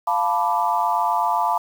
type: chord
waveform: sine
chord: B half-diminished seventh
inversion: second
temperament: equal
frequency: 698.5 / 880 / 987.8 / 1174.7 Hz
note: F5 / A5 / B5 / D6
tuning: 0 / 0 / 0 / 0 cents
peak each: -24 / -22 / -22 / -26 dBFS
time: 0.07-1.58 s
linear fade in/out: 5 ms
effects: 7-bit